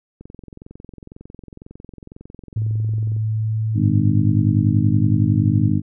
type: click train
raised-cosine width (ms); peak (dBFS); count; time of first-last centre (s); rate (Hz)
3; -25; 66; 0.21-3.165; 22
type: tone with pitch glide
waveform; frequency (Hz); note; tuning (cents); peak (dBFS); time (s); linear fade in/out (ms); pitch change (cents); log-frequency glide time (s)
sine; 109 to 112.91; A2 to A2; -16 to +45; -18; 2.56-5.71; 5; +61; 3.15-5.33
type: harmonic tone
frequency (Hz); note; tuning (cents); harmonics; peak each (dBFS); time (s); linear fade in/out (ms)
50.6; G#1; -44; 2 / 3 / 4 / 5 / 6; -19 / -21 / -22 / -23 / -24; 3.74-5.82; 50
effects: none